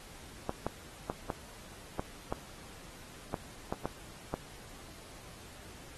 clicks, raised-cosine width 1 ms, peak -19 dBFS, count 10, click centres 0.494 / 0.666 / 1.099 / 1.302 / 1.995 / 2.325 / 3.342 / 3.725 / 3.856 / 4.34 s, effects pink hiss -52 dBFS RMS until 5.97 s + AAC 32 kbps

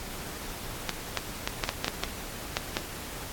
clicks, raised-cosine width 0.2 ms, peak -9 dBFS, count 10, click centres 0.893 / 1.173 / 1.475 / 1.638 / 1.691 / 1.845 / 1.881 / 2.036 / 2.569 / 2.769 s, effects pink hiss -39 dBFS RMS until 3.32 s + AAC 64 kbps

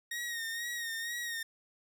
sawtooth tone with vibrato, 1864.7 Hz, A#6, in tune, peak -32 dBFS, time 0.11-1.43 s, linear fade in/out 5 ms, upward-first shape sine, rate 2.1 Hz, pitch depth 47 cents each way, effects none

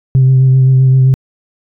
sine tone with vibrato, 131.2 Hz, C3, 5 cents sharp, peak -3 dBFS, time 0.15-1.14 s, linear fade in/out 0 ms, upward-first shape sine, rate 7.7 Hz, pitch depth 19 cents each way, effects tanh soft clip ceiling -2 dBFS

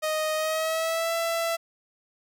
sawtooth tone with pitch glide, 622.3 to 667 Hz, D#5 to E5, 0 to +20 cents, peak -21 dBFS, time 0.02-1.57 s, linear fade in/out 20 ms, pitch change +120 cents, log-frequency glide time 0.35-1.14 s, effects none

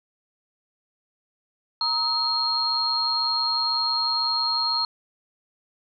sine tone cluster, 932 / 1274 / 4242 Hz, A#5 / D#6 / C8, -1 / +41 / +23 cents, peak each -30 / -30 / -22 dBFS, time 1.81-4.85 s, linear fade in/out 2 ms, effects none

